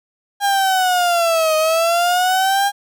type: linear two-way sweep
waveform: 35% pulse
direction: down then up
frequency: 811 to 622.3 to 811 Hz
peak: -12 dBFS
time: 0.4-2.72 s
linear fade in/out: 50 ms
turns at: 1.56 s
effects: none